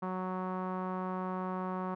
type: tone with low-pass filter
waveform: sawtooth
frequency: 185.1 Hz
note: F#3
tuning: 1 cent sharp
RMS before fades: -36 dBFS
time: 0.02-1.95 s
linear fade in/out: 10 ms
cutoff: 1100 Hz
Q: 3.4
effects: none